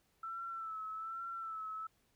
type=tone with vibrato; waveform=sine; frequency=1325 Hz; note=E6; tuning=9 cents sharp; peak=-40 dBFS; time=0.23-1.87 s; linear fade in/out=5 ms; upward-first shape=sine; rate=1.2 Hz; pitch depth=45 cents each way; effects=pink hiss -75 dBFS RMS until 2.15 s